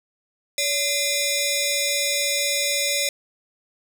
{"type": "ring-modulated tone", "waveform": "10% pulse", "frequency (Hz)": 1496, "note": "F#6", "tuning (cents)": 19, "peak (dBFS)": -9, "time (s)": [0.58, 3.09], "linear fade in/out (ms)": 2, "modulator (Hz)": 926, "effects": []}